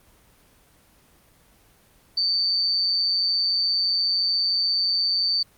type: tone with amplitude modulation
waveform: sine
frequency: 4567 Hz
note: D8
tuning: 49 cents flat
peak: -17 dBFS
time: 2.17-5.43 s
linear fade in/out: 5 ms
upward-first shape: sine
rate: 183 Hz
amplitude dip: 55%
effects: pink hiss -57 dBFS RMS until 5.57 s + Opus 24 kbps